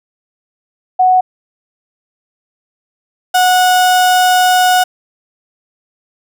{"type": "tone pair in turn", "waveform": ["sine", "35% pulse"], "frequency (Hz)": [740, 732.8], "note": ["F#5", "F#5"], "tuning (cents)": [0, -17], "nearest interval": "unison", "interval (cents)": 17, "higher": "first", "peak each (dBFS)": -6, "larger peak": "neither", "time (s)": [[0.99, 1.21], [3.34, 4.84]], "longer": "second", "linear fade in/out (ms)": 10, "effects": []}